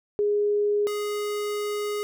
sine / square tone pair in turn, 413.4 / 415.6 Hz, G#4 / G#4, -8 / +1 cents, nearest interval unison, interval 9 cents, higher second, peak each -20 / -27 dBFS, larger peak first, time 0.19-0.87 / 0.87-2.03 s, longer second, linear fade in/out 0 ms, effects none

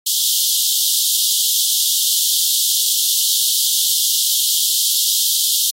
pink high-pass noise, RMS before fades -17 dBFS, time 0.06-5.71 s, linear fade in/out 10 ms, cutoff 3100 Hz, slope 96 dB/octave, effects AAC 48 kbps

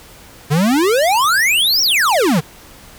square exponential two-way sweep, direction up then down, 138.59 to 5760 to 138.59 Hz, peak -12 dBFS, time 0.5-2.41 s, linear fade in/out 20 ms, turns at 1.82 s, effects pink hiss -41 dBFS RMS until 2.98 s

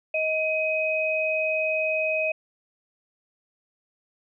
sine tone pair together, 630 / 2520 Hz, D#5 / D#7, +21 / +21 cents, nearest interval 2 octaves, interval 2400 cents, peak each -25 dBFS, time 0.14-2.32 s, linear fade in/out 5 ms, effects none

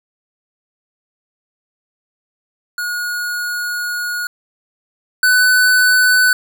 square tone pair in turn, 1446 / 1499.3 Hz, F#6 / F#6, -40 / +22 cents, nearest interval minor second, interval 62 cents, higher second, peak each -20 / -10 dBFS, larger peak second, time 2.78-4.27 / 5.23-6.33 s, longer first, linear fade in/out 2 ms, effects none

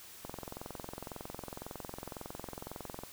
click train, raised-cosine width 1 ms, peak -27 dBFS, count 62, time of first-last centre 0.25-3.035 s, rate 21.9 Hz, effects white hiss -52 dBFS RMS until 3.12 s

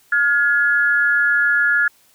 sine tone pair together, 1422 / 1694.9 Hz, F6 / G#6, +31 / +35 cents, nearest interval minor third, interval 304 cents, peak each -16 dBFS, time 0.12-1.88 s, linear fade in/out 5 ms, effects white hiss -55 dBFS RMS until 2.14 s

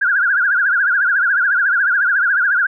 sine tone with vibrato, 1515 Hz, F#6, 40 cents sharp, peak -12 dBFS, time 0.01-2.67 s, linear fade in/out 10 ms, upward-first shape triangle, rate 14 Hz, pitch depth 180 cents each way, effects none

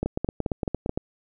two click trains, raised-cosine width 2 ms, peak -12 / -12 dBFS, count 5 / 9, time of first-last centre 0.03-0.894 / 0.06-0.975 s, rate 4.63 / 8.74 Hz, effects none

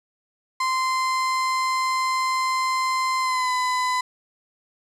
35% pulse tone with pitch glide, 1039 to 1005.9 Hz, C6 to B5, -12 to +31 cents, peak -19 dBFS, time 0.6-4.01 s, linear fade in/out 5 ms, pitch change -57 cents, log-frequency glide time 3.21-3.51 s, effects low-pass 8000 Hz 12 dB/octave + 9-bit

